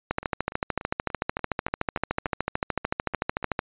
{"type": "two click trains", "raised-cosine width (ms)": 0.5, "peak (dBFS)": [-22, -9], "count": [12, 48], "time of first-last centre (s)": [[0.23, 3.428], [0.11, 3.591]], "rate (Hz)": [3.44, 13.5], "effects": ["resampled to 8000 Hz"]}